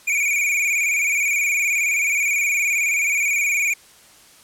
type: tone with vibrato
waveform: square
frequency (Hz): 2331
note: D7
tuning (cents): -14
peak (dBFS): -18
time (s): 0.07-3.74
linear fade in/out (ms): 10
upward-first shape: square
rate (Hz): 19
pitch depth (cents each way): 58
effects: white hiss -49 dBFS RMS until 4.43 s + low-pass 11000 Hz 12 dB/octave